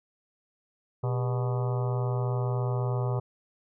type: harmonic tone with a mistuned harmonic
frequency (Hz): 123.3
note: B2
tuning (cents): -2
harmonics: 1 / 3 / 4 / 5 / 6 / 7 / 8 / 9 / 10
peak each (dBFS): -26 / -36 / -38 / -40 / -42 / -43 / -44 / -45 / -46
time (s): 1.03-3.2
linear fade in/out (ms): 10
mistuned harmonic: 3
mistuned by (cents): +130
effects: none

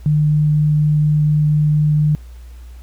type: tone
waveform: sine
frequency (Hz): 150.7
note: D3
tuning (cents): +45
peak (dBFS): -11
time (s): 0.06-2.15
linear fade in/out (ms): 0
effects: added 60 Hz sine -33 dBFS peak until 2.82 s + pink hiss -52 dBFS RMS until 2.82 s

